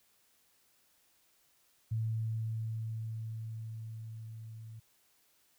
sine tone with level ramp, 111.6 Hz, A2, 25 cents sharp, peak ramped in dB -30 to -45 dBFS, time 1.91-4.8 s, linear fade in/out 10 ms, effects white hiss -70 dBFS RMS until 5.58 s

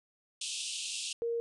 pink band-pass noise, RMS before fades -38 dBFS, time 0.41-1.13 s, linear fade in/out 5 ms, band 2600 to 9700 Hz, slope 96 dB/octave
sine tone, 466.4 Hz, A#4, 1 cent sharp, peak -30 dBFS, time 1.22-1.4 s, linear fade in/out 0 ms
effects none

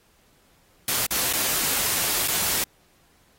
white noise with dropouts, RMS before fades -24 dBFS, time 0.88-2.64 s, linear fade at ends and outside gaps 2 ms, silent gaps 1.066-1.108 / 1.328-1.334 / 2.277-2.282 s, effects pink hiss -61 dBFS RMS until 3.38 s + AAC 48 kbps

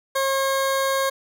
20% pulse tone, 540 Hz, C#5, 45 cents flat, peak -15 dBFS, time 0.15-1.1 s, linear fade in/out 10 ms, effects none

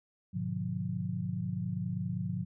sine chord, G# diminished seventh, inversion none, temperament just, 103.83 / 124.59 / 149.51 / 179.41 Hz, G#2 / B2 / D3 / F3, 0 / +16 / +31 / +47 cents, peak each -38 / -39 / -39 / -35 dBFS, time 0.33-2.45 s, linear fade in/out 20 ms, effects none

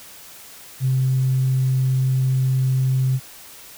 sine tone, 130.81 Hz, C3, in tune, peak -15 dBFS, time 0.8-3.2 s, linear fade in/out 50 ms, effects tanh soft clip ceiling -11 dBFS + white hiss -42 dBFS RMS until 3.77 s

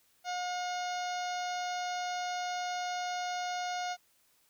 harmonic tone, 719 Hz, F#5, 50 cents flat, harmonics 1 / 2 / 3 / 4 / 5 / 6 / 7 / 8 / 9, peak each -34 / -42 / -46 / -48 / -48 / -48 / -50 / -50 / -49 dBFS, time 0.24-3.97 s, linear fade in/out 50 ms, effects white hiss -69 dBFS RMS until 4.49 s

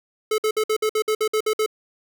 square tone bursts, 432.5 Hz, A4, 30 cents flat, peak -19 dBFS, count 11, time 0.31-1.662 s, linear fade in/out 5 ms, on 72 ms, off 56 ms, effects none

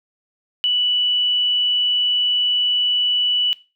sine tone, 2960 Hz, F#7, in tune, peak -15 dBFS, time 0.64-3.53 s, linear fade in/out 0 ms, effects noise-tail reverb RT60 0.3 s tail -19 dB re dry

